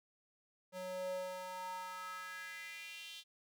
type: tone with high-pass filter sweep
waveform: square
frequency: 184 Hz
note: F#3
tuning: 9 cents flat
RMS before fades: -45 dBFS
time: 0.72-3.24 s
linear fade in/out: 50 ms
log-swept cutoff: 390 to 3400 Hz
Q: 4.2
effects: none